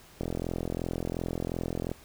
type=click train; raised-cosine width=2 ms; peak=-18 dBFS; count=74; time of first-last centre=0.21-1.916 s; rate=42.8 Hz; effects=pink hiss -54 dBFS RMS until 2.04 s